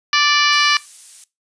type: harmonic tone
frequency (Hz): 586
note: D5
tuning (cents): -4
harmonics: 2 / 3 / 4 / 5 / 6 / 7 / 8 / 9 / 10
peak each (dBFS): -18 / -19 / -20 / -21 / -28 / -23 / -23 / -25 / -29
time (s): 0.13-0.77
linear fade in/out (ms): 2
type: noise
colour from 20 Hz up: violet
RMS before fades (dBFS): -34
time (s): 0.52-1.24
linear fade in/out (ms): 2
effects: noise-tail reverb RT60 0.2 s tail -18 dB re dry + resampled to 22050 Hz